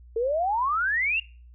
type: exponential sweep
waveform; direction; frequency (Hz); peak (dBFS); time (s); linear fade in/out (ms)
sine; up; 440 to 2837; -22; 0.16-1.2; 5
effects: noise-tail reverb RT60 0.4 s tail -22 dB re dry + added 60 Hz sine -46 dBFS peak until 1.54 s